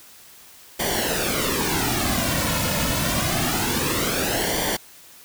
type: noise with flanger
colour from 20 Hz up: pink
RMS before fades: -23 dBFS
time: 0.79-4.77 s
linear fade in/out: 10 ms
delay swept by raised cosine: 0.76 to 2.56 ms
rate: 0.26 Hz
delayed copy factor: -0.7
effects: white hiss -47 dBFS RMS until 5.24 s